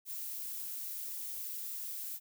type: noise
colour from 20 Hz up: violet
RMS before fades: -41 dBFS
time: 0.05-2.2 s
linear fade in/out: 50 ms
effects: none